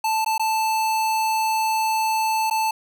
square tone with dropouts, 880 Hz, A5, in tune, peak -20 dBFS, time 0.04-2.71 s, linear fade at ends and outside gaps 5 ms, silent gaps 0.247-0.261 / 0.38-0.395 / 2.5-2.509 s, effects none

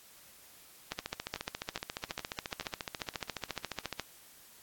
two click trains, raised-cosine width 0.2 ms, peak -21 / -18 dBFS, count 4 / 45, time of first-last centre 1.36-2.61 / 0.92-3.997 s, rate 2.4 / 14.3 Hz, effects white hiss -57 dBFS RMS until 4.62 s + AAC 64 kbps

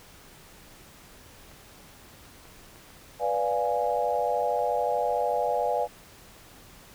clicks, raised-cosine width 0.5 ms, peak -36 dBFS, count 10, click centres 1.515 / 2.254 / 2.454 / 2.759 / 2.904 / 3.346 / 3.481 / 3.655 / 3.843 / 4.59 s
sine chord, B diminished seventh, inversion none, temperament equal, 493.9 / 587.3 / 698.5 / 830.6 Hz, B4 / D5 / F5 / Ab5, 0 / 0 / 0 / 0 cents, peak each -29 dBFS, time 3.19-5.88 s, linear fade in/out 50 ms
effects pink hiss -51 dBFS RMS until 6.94 s

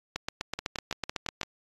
two click trains, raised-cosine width 0.2 ms, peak -15 / -13 dBFS, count 6 / 11, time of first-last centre 0.59-1.432 / 0.16-1.413 s, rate 5.94 / 7.98 Hz, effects AAC 32 kbps

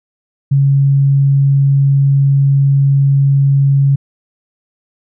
sine tone, 138.59 Hz, C#3, in tune, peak -7 dBFS, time 0.51-3.96 s, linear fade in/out 10 ms, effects none

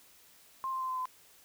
sine tone with pitch steps, 1056 / 1046.9 / 1037.9 / 1028.9 / 1020 Hz, C6 / C6 / C6 / C6 / C6, +16 / +1 / -14 / -29 / -44 cents, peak -32 dBFS, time 0.64-1.055 s, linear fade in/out 0 ms, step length 83 ms, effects white hiss -60 dBFS RMS until 1.44 s

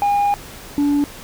sine tone pair in turn, 813 / 288.2 Hz, G#5 / D4, -37 / -33 cents, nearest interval octave + tritone, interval 1796 cents, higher first, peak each -11 dBFS, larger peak neither, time 0.02-0.34 / 0.78-1.04 s, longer first, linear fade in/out 0 ms, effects tanh soft clip ceiling -13 dBFS + pink hiss -37 dBFS RMS until 1.23 s

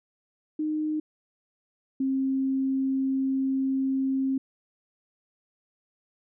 sine tone pair in turn, 307.4 / 267 Hz, D#4 / C4, -21 / +35 cents, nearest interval major second, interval 244 cents, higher first, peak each -25 / -23 dBFS, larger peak second, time 0.59-1 / 2-4.38 s, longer second, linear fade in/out 5 ms, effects none

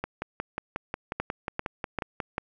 two click trains, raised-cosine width 0.5 ms, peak -13 / -15 dBFS, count 4 / 13, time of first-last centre 1.2-2.381 / 0.04-2.202 s, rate 2.54 / 5.55 Hz, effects none

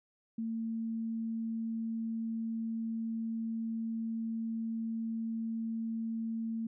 sine tone, 225.9 Hz, A3, 46 cents sharp, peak -33 dBFS, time 0.38-6.67 s, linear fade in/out 5 ms, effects none

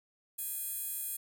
15% pulse tone with high-pass filter, 830.6 Hz, G#5, in tune, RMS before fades -38 dBFS, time 0.38-1.17 s, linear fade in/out 10 ms, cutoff 11000 Hz, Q 2.5, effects none

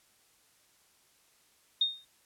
sine tone with exponential decay, 3686 Hz, A#7, 20 cents flat, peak -21 dBFS, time 1.81-2.05 s, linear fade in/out 5 ms, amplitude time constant 51 ms, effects white hiss -66 dBFS RMS until 2.25 s + low-pass 12000 Hz 12 dB/octave

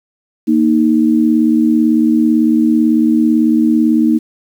sine tone pair together, 233.1 / 311.1 Hz, A#3 / D#4, 0 / 0 cents, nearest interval perfect fourth, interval 500 cents, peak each -11 dBFS, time 0.47-4.19 s, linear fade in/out 20 ms, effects 7-bit

